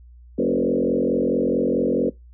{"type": "tone with frequency modulation", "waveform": "sine", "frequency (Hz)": 368.9, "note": "F#4", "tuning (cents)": -5, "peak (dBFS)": -17, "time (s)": [0.38, 2.1], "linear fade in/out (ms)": 10, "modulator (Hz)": 44.6, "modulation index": 3.6, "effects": ["noise-tail reverb RT60 0.2 s tail -23 dB re dry", "added 60 Hz sine -43 dBFS peak until 2.33 s"]}